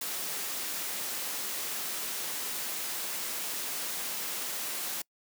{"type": "noise", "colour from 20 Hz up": "white", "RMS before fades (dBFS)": -35, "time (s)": [0.01, 5.02], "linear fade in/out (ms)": 5, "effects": ["noise-tail reverb RT60 0.1 s tail -26 dB re dry", "high-pass 200 Hz 12 dB/octave"]}